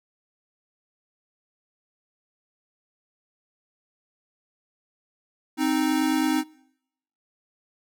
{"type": "tone pair together", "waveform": "square", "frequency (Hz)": [262.1, 311.1], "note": ["C4", "D#4"], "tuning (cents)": [3, 0], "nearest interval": "minor third", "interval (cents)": 297, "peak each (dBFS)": [-25, -24], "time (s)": [5.57, 6.44], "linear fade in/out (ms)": 50, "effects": ["noise-tail reverb RT60 0.8 s tail -24 dB re dry"]}